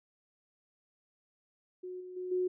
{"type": "tone with level steps", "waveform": "sine", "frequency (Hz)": 365.2, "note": "F#4", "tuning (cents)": -23, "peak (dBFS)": [-39, -43, -36, -28], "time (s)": [1.83, 2.48], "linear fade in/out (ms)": 10, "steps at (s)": [2, 2.16, 2.31], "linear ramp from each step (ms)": 10, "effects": []}